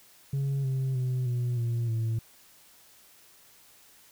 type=tone with pitch steps; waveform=sine; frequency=137.9 / 132.51 / 127.33 / 122.36 / 117.58 / 112.98 Hz; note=C#3 / C3 / C3 / B2 / A#2 / A2; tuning=-9 / +22 / -47 / -16 / +15 / +46 cents; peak=-23 dBFS; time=0.33-2.19 s; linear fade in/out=5 ms; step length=310 ms; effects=tanh soft clip ceiling -25 dBFS + white hiss -57 dBFS RMS until 4.11 s